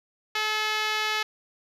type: tone with band-pass filter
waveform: 5% pulse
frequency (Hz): 430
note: A4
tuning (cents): -40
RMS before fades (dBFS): -27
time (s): 0.35-1.23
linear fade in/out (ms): 5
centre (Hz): 1700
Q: 0.56
effects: none